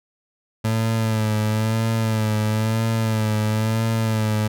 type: tone with vibrato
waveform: 30% pulse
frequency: 110 Hz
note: A2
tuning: in tune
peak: -16 dBFS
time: 0.64-4.48 s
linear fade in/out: 10 ms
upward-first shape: sine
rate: 1 Hz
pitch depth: 43 cents each way
effects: none